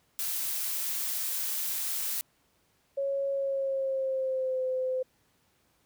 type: noise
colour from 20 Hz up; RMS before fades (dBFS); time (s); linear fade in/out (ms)
blue; -32; 0.19-2.21; 0
type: tone with pitch glide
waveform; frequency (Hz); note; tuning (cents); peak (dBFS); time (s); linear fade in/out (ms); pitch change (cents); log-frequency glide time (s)
sine; 552 to 515; C#5 to C5; -7 to -28; -27; 2.97-5.03; 10; -121; 3.31-4.62
effects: pink hiss -69 dBFS RMS until 5.85 s + high-pass 60 Hz 12 dB/octave

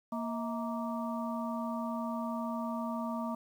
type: harmonic tone with a mistuned harmonic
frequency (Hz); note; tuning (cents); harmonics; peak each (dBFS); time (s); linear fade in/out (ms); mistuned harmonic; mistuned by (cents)
233.1; A#3; 0; 1 / 3 / 4 / 5; -35 / -40 / -41 / -42; 0.12-3.35; 5; 3; -140
effects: 10-bit

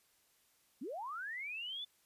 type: linear sweep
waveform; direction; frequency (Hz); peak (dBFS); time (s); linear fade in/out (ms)
sine; up; 207.6 to 3540; -40; 0.81-1.85; 10
effects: white hiss -72 dBFS RMS until 2.05 s + resampled to 32000 Hz

